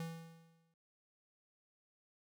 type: tone with exponential decay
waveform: square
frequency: 164.81 Hz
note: E3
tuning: in tune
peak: -39 dBFS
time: 0-0.74 s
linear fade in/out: 2 ms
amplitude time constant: 160 ms
effects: noise-tail reverb RT60 0.3 s tail -26 dB re dry + MP3 96 kbps